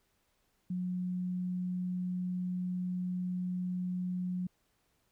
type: tone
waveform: sine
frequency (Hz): 181.1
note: F#3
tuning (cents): -37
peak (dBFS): -32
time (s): 0.7-4.47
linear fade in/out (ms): 5
effects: pink hiss -75 dBFS RMS until 5.11 s